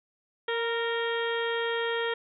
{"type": "harmonic tone with a mistuned harmonic", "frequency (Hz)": 462.9, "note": "A#4", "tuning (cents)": -12, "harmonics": [1, 2, 3, 4, 5, 6, 7, 8], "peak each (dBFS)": [-29, -36, -36, -34, -43, -46, -37, -46], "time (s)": [0.48, 2.14], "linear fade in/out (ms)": 5, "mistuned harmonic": 2, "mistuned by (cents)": 26, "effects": []}